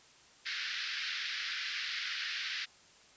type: band-pass noise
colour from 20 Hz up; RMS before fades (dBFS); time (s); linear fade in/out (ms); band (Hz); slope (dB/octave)
pink; -38; 0.45-2.66; 20; 1500 to 5200; 48
effects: white hiss -60 dBFS RMS until 3.16 s + resampled to 16000 Hz